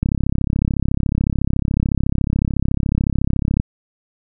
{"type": "click train", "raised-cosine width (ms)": 5, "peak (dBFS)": -5, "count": 122, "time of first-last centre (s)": [0.03, 3.599], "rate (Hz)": 33.9, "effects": []}